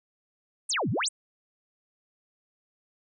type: exponential two-way sweep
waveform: sine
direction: down then up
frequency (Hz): 9900 to 98 to 9900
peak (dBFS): -25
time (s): 0.69-1.09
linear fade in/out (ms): 10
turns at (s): 0.9
effects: none